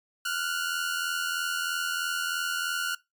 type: tone pair together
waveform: sawtooth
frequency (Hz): 1396.9 / 1480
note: F6 / F#6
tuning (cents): 0 / 0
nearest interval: minor second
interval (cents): 100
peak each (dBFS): -27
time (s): 0.25-2.95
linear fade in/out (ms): 5
effects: noise-tail reverb RT60 0.2 s tail -21 dB re dry + MP3 96 kbps